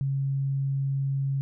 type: tone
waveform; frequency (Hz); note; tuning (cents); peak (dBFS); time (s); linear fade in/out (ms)
sine; 137; C#3; -20; -24; 0.01-1.41; 0
effects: none